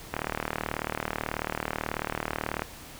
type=click train; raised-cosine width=0.5 ms; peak=-13 dBFS; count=96; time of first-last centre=0.14-2.62 s; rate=38.3 Hz; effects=pink hiss -45 dBFS RMS until 2.99 s